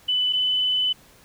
sine tone pair in turn, 2994 / 3008 Hz, F#7 / F#7, +20 / +28 cents, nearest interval unison, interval 8 cents, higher second, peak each -19 / -19 dBFS, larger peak neither, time 0.08-0.33 / 0.33-0.93 s, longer second, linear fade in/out 10 ms, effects pink hiss -53 dBFS RMS until 1.24 s

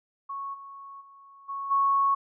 sine tone with level steps, 1105 Hz, C#6, 6 cents flat, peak -32 / -41 / -49 / -31 / -20 dBFS, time 0.29-2.15 s, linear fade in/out 10 ms, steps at 0.53 / 1 / 1.48 / 1.7 s, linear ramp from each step 20 ms, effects none

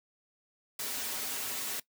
white noise with comb filter, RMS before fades -36 dBFS, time 0.79-1.8 s, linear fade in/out 5 ms, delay 5.8 ms, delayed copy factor -0.9, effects noise-tail reverb RT60 0.1 s tail -19 dB re dry + high-pass 150 Hz 12 dB/octave

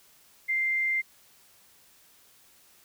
sine tone, 2093 Hz, C7, in tune, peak -24 dBFS, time 0.48-1.02 s, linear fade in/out 20 ms, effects white hiss -59 dBFS RMS until 2.84 s

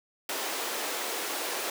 pink high-pass noise, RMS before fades -33 dBFS, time 0.29-1.7 s, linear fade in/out 2 ms, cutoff 350 Hz, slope 24 dB/octave, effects none

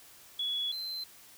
sine / triangle tone pair in turn, 3381 / 4092 Hz, G#7 / C8, +30 / -39 cents, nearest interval minor third, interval 331 cents, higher second, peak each -30 / -34 dBFS, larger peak first, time 0.39-0.72 / 0.72-1.04 s, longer first, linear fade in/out 5 ms, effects white hiss -55 dBFS RMS until 1.37 s

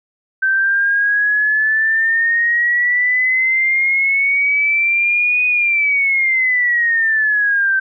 sine exponential two-way sweep, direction up then down, 1546 to 2489 to 1546 Hz, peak -12 dBFS, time 0.42-7.8 s, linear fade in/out 10 ms, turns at 5.46 s, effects none

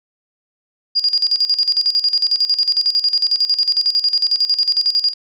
sine tone with tremolo, 4834 Hz, D8, 49 cents sharp, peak -11 dBFS, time 0.95-5.14 s, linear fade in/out 20 ms, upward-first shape square, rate 11 Hz, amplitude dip 75%, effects none

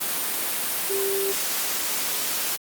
sine tone in noise, 392 Hz, G4, in tune, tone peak -24 dBFS, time 0.89-1.33 s, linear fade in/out 20 ms, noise white, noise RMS -26 dBFS, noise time 0-2.57 s, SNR -1 dB, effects high-pass 200 Hz 12 dB/octave + Opus 32 kbps

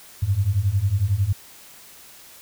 sine beating tone pair, 92.5 / 103.5 Hz, F#2 / G#2, 0 / -5 cents, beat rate 11 Hz, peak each -22 / -20 dBFS, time 0.22-1.33 s, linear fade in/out 10 ms, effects white hiss -46 dBFS RMS until 2.41 s

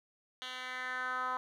10% pulse tone with band-pass filter sweep, 254.5 Hz, C4, 48 cents flat, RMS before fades -38 dBFS, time 0.42-1.37 s, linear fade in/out 0 ms, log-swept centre 3000 to 1100 Hz, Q 3.3, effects none

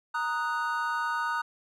triangle chord, D# minor, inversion second, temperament equal, 932.3 / 1244.5 / 1480 Hz, A#5 / D#6 / F#6, 0 / 0 / 0 cents, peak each -30 dBFS, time 0.14-1.42 s, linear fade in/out 10 ms, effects none

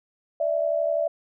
sine tone pair together, 587.4 / 659.3 Hz, D5 / E5, 0 / 0 cents, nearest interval major second, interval 200 cents, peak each -24 dBFS, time 0.4-1.08 s, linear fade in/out 5 ms, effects none

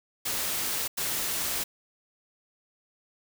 white noise bursts at uneven times, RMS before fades -30 dBFS, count 2, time 0.25-0.88 / 0.97-1.64 s, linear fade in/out 10 ms, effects none

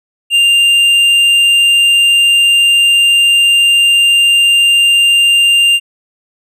sine tone with tanh clipping, 2794 Hz, F7, in tune, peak -7 dBFS, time 0.3-5.8 s, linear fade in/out 50 ms, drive 7 dB, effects none

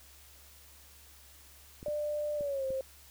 clicks, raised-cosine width 3 ms, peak -33 dBFS, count 4, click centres 1.829 / 1.883 / 2.409 / 2.705 s
sine tone with pitch glide, 595 to 530.1 Hz, D5 to C5, +22 to +23 cents, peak -31 dBFS, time 1.86-2.81 s, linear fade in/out 2 ms, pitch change -199 cents, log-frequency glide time 2.36-2.65 s
effects added 70 Hz sine -59 dBFS peak until 3.1 s + white hiss -57 dBFS RMS until 3.1 s

